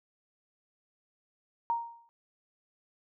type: tone with exponential decay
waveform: sine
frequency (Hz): 932.3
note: A#5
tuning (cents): 0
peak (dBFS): -24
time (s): 1.7-2.09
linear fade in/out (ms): 0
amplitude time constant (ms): 84
effects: none